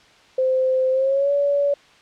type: tone with pitch glide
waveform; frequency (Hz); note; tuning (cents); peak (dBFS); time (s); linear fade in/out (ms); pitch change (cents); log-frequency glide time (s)
sine; 519 to 569.3; C5 to C#5; -14 to +46; -16; 0.38-1.74; 5; +160; 0.91-1.32
effects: white hiss -51 dBFS RMS until 2.01 s + low-pass 4000 Hz 12 dB/octave